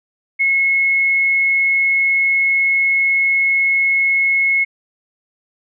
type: tone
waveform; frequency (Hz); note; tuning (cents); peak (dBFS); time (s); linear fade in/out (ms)
sine; 2178; C#7; -31; -12; 0.39-4.65; 20
effects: none